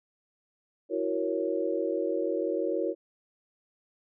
sine chord, F# dominant seventh, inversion third, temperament equal with one note detuned, 329.6 / 370 / 468.1 / 554.4 Hz, E4 / F#4 / A#4 / C#5, 0 / 0 / +7 / 0 cents, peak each -32 dBFS, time 0.89-2.95 s, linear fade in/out 50 ms, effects none

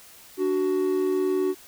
triangle tone pair together, 293.8 / 373.2 Hz, D4 / F#4, +1 / +15 cents, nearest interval major third, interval 414 cents, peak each -26 / -20 dBFS, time 0.37-1.55 s, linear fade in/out 50 ms, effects white hiss -49 dBFS RMS until 1.67 s

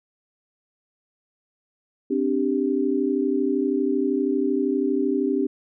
sine chord, C suspended second, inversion none, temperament just, 261.6 / 294.3 / 392.4 Hz, C4 / D4 / G4, 0 / +4 / +2 cents, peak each -24 dBFS, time 2.1-5.47 s, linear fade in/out 10 ms, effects none

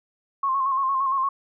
sine tone with vibrato, 1076 Hz, C6, 48 cents sharp, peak -20 dBFS, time 0.43-1.29 s, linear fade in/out 5 ms, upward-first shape square, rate 8.7 Hz, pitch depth 41 cents each way, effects none

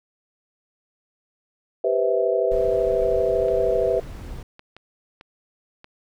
sine chord, C major seventh, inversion second, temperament just, 392.4 / 490.5 / 523.3 / 654.1 Hz, G4 / B4 / C5 / E5, +2 / -12 / 0 / -14 cents, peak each -24 / -22 / -26 / -23 dBFS, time 1.84-4 s, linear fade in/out 5 ms
brown noise, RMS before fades -34 dBFS, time 2.51-4.43 s, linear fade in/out 5 ms
clicks, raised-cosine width 0.3 ms, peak -27 dBFS, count 5, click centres 3.484 / 4.594 / 4.766 / 5.211 / 5.844 s
effects none

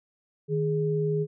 sine tone pair together, 155.56 / 415.3 Hz, D#3 / G#4, 0 / 0 cents, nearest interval octave + perfect fourth, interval 1700 cents, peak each -26 dBFS, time 0.48-1.27 s, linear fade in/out 50 ms, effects none

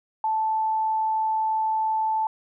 sine tone, 877 Hz, A5, 6 cents flat, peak -21 dBFS, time 0.24-2.27 s, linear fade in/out 2 ms, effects none

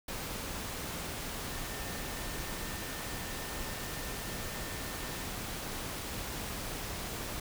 sine tone in noise, 1800 Hz, A6, 39 cents sharp, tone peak -50 dBFS, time 1.51-5.24 s, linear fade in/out 5 ms, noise pink, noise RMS -39 dBFS, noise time 0.08-7.4 s, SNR -14 dB, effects none

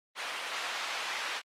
white band-pass noise, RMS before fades -36 dBFS, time 0.15-1.42 s, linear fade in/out 50 ms, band 720 to 2900 Hz, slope 12 dB/octave, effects low-pass 12000 Hz 12 dB/octave + Opus 24 kbps

